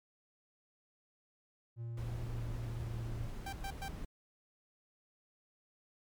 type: tone with pitch glide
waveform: triangle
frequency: 116.6 to 114.93 Hz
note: A#2 to A#2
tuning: +1 to -24 cents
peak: -37 dBFS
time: 1.76-3.3 s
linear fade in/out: 50 ms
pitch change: -25 cents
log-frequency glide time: 2.13-3.15 s
type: noise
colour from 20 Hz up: brown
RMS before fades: -43 dBFS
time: 1.97-4.05 s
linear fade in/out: 5 ms
type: tone bursts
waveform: sawtooth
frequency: 784 Hz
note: G5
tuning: in tune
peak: -37 dBFS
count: 3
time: 3.46-3.884 s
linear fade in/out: 5 ms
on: 68 ms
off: 110 ms
effects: MP3 96 kbps